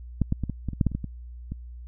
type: clicks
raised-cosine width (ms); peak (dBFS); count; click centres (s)
5; -9 / -11 / -15 / -16 / -16 / -22 / -8 / -9 / -23 / -15 / -19 / -20; 12; 0.217 / 0.324 / 0.437 / 0.497 / 0.687 / 0.733 / 0.812 / 0.867 / 0.917 / 0.95 / 1.043 / 1.52
effects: added 60 Hz sine -38 dBFS peak until 1.87 s

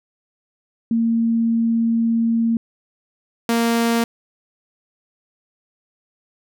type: tone pair in turn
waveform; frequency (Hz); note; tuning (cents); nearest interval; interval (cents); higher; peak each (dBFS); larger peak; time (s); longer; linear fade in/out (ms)
sine / sawtooth; 229.3 / 232.1; A#3 / A#3; -28 / -7; unison; 21; second; -15 / -12; second; 0.91-2.57 / 3.49-4.04; first; 2
effects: none

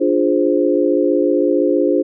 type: chord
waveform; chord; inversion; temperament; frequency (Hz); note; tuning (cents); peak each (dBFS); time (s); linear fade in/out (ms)
sine; D half-diminished seventh; none; equal; 293.7 / 349.2 / 415.3 / 523.3; D4 / F4 / Ab4 / C5; 0 / 0 / 0 / 0; -17 / -17 / -19 / -18; 0-2.03; 20
effects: none

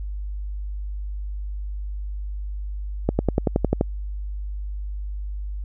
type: accelerating click train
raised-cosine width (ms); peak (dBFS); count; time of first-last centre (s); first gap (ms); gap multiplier
2; -5; 9; 3.09-3.811; 100; 0.97
effects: added 50 Hz sine -27 dBFS peak until 5.64 s

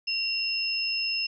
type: tone pair together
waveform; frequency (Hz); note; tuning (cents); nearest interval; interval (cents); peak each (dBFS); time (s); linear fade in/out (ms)
sine; 2757 / 5221; F7 / E8; -23 / -17; major seventh; 1106; -29 / -28; 0.07-1.27; 10
effects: none

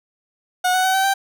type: tone with pitch steps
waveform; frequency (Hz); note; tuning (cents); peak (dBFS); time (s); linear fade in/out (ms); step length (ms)
30% pulse; 730 / 742.8 / 755.7 / 769 / 782.4; F#5 / F#5 / F#5 / G5 / G5; -24 / +7 / +36 / -33 / -4; -13; 0.64-1.14; 10; 100
effects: none

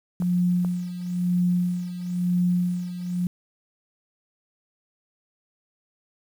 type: tone with tremolo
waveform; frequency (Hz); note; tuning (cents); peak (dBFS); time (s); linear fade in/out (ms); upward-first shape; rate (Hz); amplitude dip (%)
sine; 178.1; F3; +34; -18; 0.2-3.27; 2; sine; 1; 75
type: clicks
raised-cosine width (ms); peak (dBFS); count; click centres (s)
1; -23; 2; 0.222 / 0.648
effects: 8-bit

